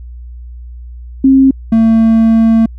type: tone pair in turn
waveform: sine / triangle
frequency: 267.5 / 224.9 Hz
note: C4 / A3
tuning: +38 / +38 cents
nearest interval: minor third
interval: 300 cents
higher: first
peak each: -3 dBFS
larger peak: neither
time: 1.24-1.51 / 1.72-2.66 s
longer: second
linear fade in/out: 5 ms
effects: added 60 Hz sine -26 dBFS peak until 2.78 s